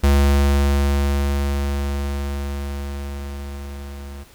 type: tone with level ramp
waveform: square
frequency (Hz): 70.3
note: C#2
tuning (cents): +25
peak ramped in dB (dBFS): -12 to -33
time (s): 0.03-4.24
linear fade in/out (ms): 10
effects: pink hiss -49 dBFS RMS until 4.34 s